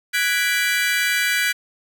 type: chord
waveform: 35% pulse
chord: G# half-diminished seventh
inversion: third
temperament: equal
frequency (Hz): 1480 / 1661.2 / 1975.5 / 2349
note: F#6 / G#6 / B6 / D7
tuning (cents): 0 / 0 / 0 / 0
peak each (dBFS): -22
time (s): 0.13-1.53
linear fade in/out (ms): 20
effects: none